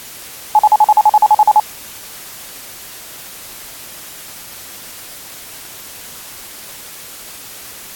sine tone bursts, 850 Hz, G#5, 40 cents sharp, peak -4 dBFS, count 13, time 0.55-1.599 s, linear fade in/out 2 ms, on 41 ms, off 43 ms, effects white hiss -33 dBFS RMS until 7.95 s + AAC 64 kbps

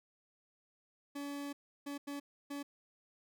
40% pulse tone bursts at uneven times, 284.5 Hz, C#4, 45 cents sharp, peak -39 dBFS, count 4, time 1.15-1.53 / 1.86-1.98 / 2.07-2.2 / 2.5-2.63 s, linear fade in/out 10 ms, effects none

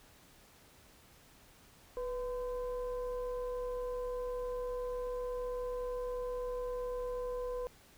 sine tone with frequency modulation, 493.9 Hz, B4, in tune, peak -35 dBFS, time 1.97-7.67 s, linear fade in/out 0 ms, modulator 528 Hz, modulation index 0.55, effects pink hiss -61 dBFS RMS until 7.97 s

